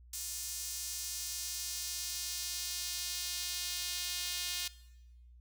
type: tone with high-pass filter sweep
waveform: sawtooth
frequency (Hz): 356.4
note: F4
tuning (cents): +35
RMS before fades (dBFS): -39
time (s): 0.13-4.68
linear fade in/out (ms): 5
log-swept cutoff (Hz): 6800 to 3600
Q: 1.3
effects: noise-tail reverb RT60 1.0 s tail -19 dB re dry + added 60 Hz sine -54 dBFS peak until 5.4 s

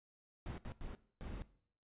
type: noise bursts at uneven times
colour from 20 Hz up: brown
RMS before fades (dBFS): -45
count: 4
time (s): 0.46-0.58 / 0.65-0.72 / 0.81-0.95 / 1.21-1.42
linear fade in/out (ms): 0
effects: noise-tail reverb RT60 0.6 s tail -18 dB re dry + resampled to 8000 Hz

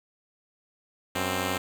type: tone pair together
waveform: 5% pulse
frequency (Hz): 93.2 / 263.2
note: F#2 / C4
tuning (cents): +13 / +10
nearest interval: octave + tritone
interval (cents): 1797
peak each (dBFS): -18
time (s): 1.15-1.58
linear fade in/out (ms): 5
effects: none

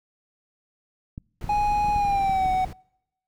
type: clicks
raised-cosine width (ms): 5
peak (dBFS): -22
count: 8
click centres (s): 1.179 / 1.443 / 1.847 / 1.887 / 1.962 / 2.051 / 2.296 / 2.46
type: noise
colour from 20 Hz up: brown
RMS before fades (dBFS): -34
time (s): 1.41-2.73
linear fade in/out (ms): 2
type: tone with pitch glide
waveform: triangle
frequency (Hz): 830.6 to 748.6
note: G#5 to F#5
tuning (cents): 0 to +20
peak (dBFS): -18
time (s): 1.49-2.65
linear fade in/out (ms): 5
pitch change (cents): -180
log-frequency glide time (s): 1.93-2.48
effects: noise-tail reverb RT60 0.8 s tail -26 dB re dry

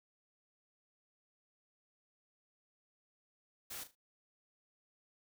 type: noise with echo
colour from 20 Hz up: white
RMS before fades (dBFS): -45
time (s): 3.7-3.84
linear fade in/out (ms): 10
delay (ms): 38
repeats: 3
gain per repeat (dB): -11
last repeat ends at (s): 3.954
effects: none

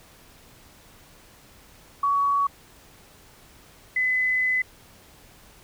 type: tone pair in turn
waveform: sine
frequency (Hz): 1126 / 2016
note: C#6 / B6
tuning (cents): +27 / +35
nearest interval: minor seventh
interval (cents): 1008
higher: second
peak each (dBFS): -19 / -20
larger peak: first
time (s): 2.03-2.47 / 3.96-4.62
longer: second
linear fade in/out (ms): 5
effects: pink hiss -52 dBFS RMS until 5.63 s

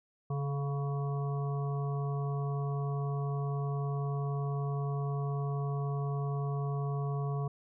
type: harmonic tone with a mistuned harmonic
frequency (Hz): 140.3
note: C#3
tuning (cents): +21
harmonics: 1 / 3 / 5 / 7 / 8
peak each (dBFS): -31 / -41 / -44 / -50 / -45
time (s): 0.3-7.48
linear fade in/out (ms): 5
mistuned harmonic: 3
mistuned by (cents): +26
effects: none

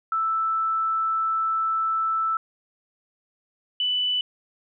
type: tone pair in turn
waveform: sine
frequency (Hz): 1320 / 2984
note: E6 / F#7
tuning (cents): +2 / +14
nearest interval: octave + major second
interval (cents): 1412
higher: second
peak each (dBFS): -21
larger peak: neither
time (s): 0.12-2.37 / 3.8-4.21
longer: first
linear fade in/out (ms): 2
effects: none

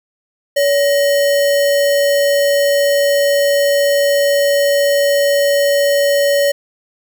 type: tone with sample-and-hold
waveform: sine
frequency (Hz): 567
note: C#5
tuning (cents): +39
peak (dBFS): -10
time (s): 0.56-6.52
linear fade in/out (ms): 10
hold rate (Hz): 2450
effects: none

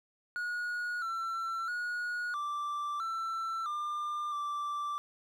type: tone with pitch steps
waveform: triangle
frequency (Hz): 1449 / 1346 / 1450 / 1173 / 1337 / 1197 / 1171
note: F#6 / E6 / F#6 / D6 / E6 / D6 / D6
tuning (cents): -37 / +36 / -35 / -2 / +24 / +33 / -5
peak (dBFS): -31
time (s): 0.36-4.98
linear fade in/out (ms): 0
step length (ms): 660
effects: none

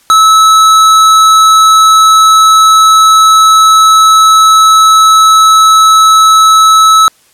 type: tone with hard clipping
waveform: sine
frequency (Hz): 1300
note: E6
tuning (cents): -24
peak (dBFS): -3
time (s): 0.1-7.08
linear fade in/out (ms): 0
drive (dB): 17
effects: white hiss -47 dBFS RMS until 7.33 s + low-pass 12000 Hz 12 dB/octave

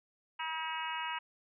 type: harmonic tone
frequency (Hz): 320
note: D#4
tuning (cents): +49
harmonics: 3 / 4 / 5 / 6 / 7 / 8 / 9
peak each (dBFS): -38 / -44 / -44 / -46 / -46 / -45 / -43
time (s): 0.39-1.19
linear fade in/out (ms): 10
effects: none

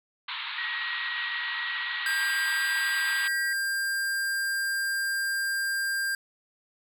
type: band-pass noise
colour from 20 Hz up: white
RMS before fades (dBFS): -35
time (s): 0.28-3.28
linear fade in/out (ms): 5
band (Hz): 890 to 4100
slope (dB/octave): 96
type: tone with pitch glide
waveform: sine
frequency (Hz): 1900 to 1925.4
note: A#6 to B6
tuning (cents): +33 to -45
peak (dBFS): -31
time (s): 0.58-3.53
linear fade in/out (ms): 2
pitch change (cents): +22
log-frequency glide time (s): 0.91-3.31
type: tone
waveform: square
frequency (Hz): 1595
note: G6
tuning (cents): +30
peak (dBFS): -27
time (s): 2.06-6.15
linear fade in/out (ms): 2
effects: none

